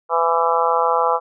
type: harmonic tone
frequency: 166.9 Hz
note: E3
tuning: 22 cents sharp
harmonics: 3 / 4 / 5 / 6 / 7 / 8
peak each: -21 / -24 / -21 / -21 / -21 / -25 dBFS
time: 0.09-1.2 s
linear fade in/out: 50 ms
effects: none